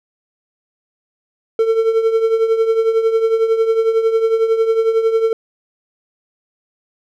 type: tone with tremolo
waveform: triangle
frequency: 450 Hz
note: A4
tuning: 39 cents sharp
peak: -7 dBFS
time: 1.59-5.33 s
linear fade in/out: 2 ms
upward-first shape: triangle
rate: 11 Hz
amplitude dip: 70%
effects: none